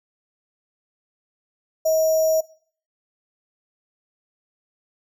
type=tone with sample-and-hold; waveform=sine; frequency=636 Hz; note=D#5; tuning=38 cents sharp; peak=-16 dBFS; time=1.85-2.41 s; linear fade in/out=10 ms; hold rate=6300 Hz; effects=noise-tail reverb RT60 0.5 s tail -20 dB re dry